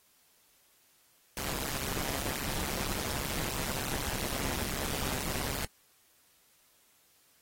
pink noise with amplitude modulation, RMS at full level -31 dBFS, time 1.37-5.65 s, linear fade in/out 2 ms, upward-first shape sine, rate 139 Hz, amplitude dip 90%, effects white hiss -66 dBFS RMS until 7.41 s + AAC 48 kbps

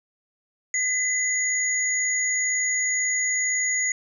sine tone pair together, 2016 / 6781 Hz, B6 / G#8, +35 / +35 cents, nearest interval octave + major sixth, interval 2100 cents, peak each -24 dBFS, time 0.74-3.92 s, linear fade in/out 2 ms, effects none

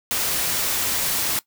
white noise, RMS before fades -23 dBFS, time 0.11-1.39 s, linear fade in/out 0 ms, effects noise-tail reverb RT60 0.1 s tail -19 dB re dry

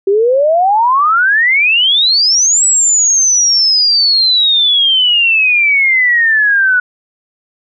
sine exponential two-way sweep, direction up then down, 381.6 to 7890 to 1463 Hz, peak -7 dBFS, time 0.07-6.8 s, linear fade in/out 5 ms, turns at 2.65 s, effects none

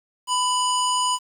harmonic tone with a mistuned harmonic, 987.8 Hz, B5, in tune, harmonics 1 / 3 / 5 / 7 / 9, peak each -21 / -26 / -32 / -29 / -31 dBFS, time 0.27-1.19 s, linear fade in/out 50 ms, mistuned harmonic 1, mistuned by +19 cents, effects 8-bit

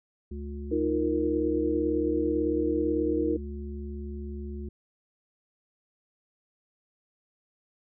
harmonic tone, 71.8 Hz, D2, 39 cents flat, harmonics 1 / 3 / 5, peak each -35 / -40 / -42 dBFS, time 0.31-4.69 s, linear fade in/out 5 ms
sine chord, Eb suspended second, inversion none, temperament equal, 311.1 / 349.2 / 466.2 Hz, Eb4 / F4 / Bb4, 0 / 0 / 0 cents, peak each -27 / -30 / -29 dBFS, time 0.71-3.37 s, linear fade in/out 10 ms
effects none

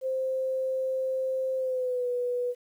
sine tone with pitch glide, 523.3 to 491.1 Hz, C5 to B4, 0 to -10 cents, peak -26 dBFS, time 0.01-2.55 s, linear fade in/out 50 ms, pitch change -110 cents, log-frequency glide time 1.57-2.08 s, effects 10-bit

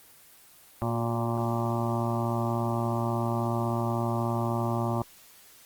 harmonic tone with a mistuned harmonic, 116.54 Hz, A#2, in tune, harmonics 1 / 2 / 3 / 5 / 6 / 7 / 8 / 9 / 10, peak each -29 / -32 / -34 / -36 / -37 / -37 / -38 / -39 / -39 dBFS, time 0.82-5.02 s, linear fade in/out 0 ms, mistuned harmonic 3, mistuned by +20 cents, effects white hiss -54 dBFS RMS until 5.65 s + Opus 24 kbps

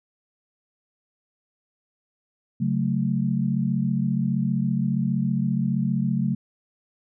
sine chord, F# minor, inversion second, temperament equal, 138.59 / 185 / 220 Hz, C#3 / F#3 / A3, 0 / 0 / 0 cents, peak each -25 dBFS, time 2.6-6.35 s, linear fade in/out 10 ms, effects none

